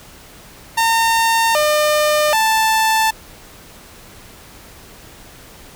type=tone with pitch steps; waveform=sawtooth; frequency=911 / 603 / 882 Hz; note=A#5 / D5 / A5; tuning=-40 / +46 / +4 cents; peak=-9 dBFS; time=0.77-3.11 s; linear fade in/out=10 ms; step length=780 ms; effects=pink hiss -41 dBFS RMS until 5.75 s